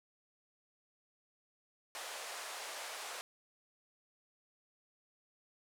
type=band-pass noise; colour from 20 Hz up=pink; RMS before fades=-45 dBFS; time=1.95-3.21 s; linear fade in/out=0 ms; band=540 to 11000 Hz; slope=24 dB/octave; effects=none